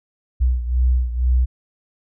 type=beating tone pair; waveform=sine; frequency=61.74 / 63.84 Hz; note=B1 / C2; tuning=0 / -42 cents; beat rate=2.1 Hz; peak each=-16 / -21 dBFS; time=0.4-1.46 s; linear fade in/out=20 ms; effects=none